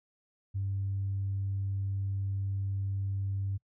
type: tone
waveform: sine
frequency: 98 Hz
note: G2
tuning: in tune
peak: -29 dBFS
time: 0.54-3.58 s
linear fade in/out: 20 ms
effects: noise-tail reverb RT60 0.1 s tail -24 dB re dry + tanh soft clip ceiling -25 dBFS